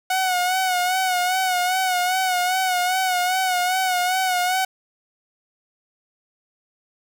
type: tone with vibrato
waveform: sawtooth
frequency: 736 Hz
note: F#5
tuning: 9 cents flat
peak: -15 dBFS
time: 0.1-4.65 s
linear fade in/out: 5 ms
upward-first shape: sine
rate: 2.5 Hz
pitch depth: 51 cents each way
effects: 7-bit